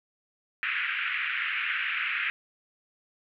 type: band-pass noise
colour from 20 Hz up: white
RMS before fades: -30 dBFS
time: 0.63-2.3 s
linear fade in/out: 0 ms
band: 1400 to 2700 Hz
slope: 48 dB/octave
effects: none